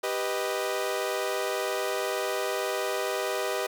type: chord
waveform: sawtooth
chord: G augmented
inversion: none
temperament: equal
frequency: 392 / 493.9 / 622.3 Hz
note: G4 / B4 / D#5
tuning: 0 / 0 / 0 cents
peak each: -28 dBFS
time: 0.03-3.67 s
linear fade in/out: 10 ms
effects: none